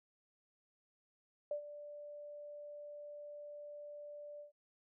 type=tone with ADSR envelope; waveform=sine; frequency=587.3 Hz; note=D5; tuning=in tune; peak=-34 dBFS; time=1.51-4.52 s; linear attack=3 ms; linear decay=96 ms; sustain=-13 dB; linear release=120 ms; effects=none